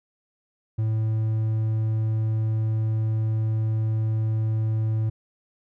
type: tone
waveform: triangle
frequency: 110 Hz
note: A2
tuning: in tune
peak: -19 dBFS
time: 0.78-5.1 s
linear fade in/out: 10 ms
effects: none